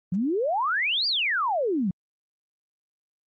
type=exponential two-way sweep; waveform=sine; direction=up then down; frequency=170 to 4911 to 170 Hz; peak=-22 dBFS; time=0.12-1.91 s; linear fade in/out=5 ms; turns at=1.07 s; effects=Opus 32 kbps